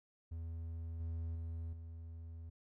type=tone with level steps; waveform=triangle; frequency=82.41 Hz; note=E2; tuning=in tune; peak=-39 / -36 / -38 / -44 dBFS; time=0.31-2.5 s; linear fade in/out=10 ms; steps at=1 / 1.35 / 1.73 s; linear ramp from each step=2 ms; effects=none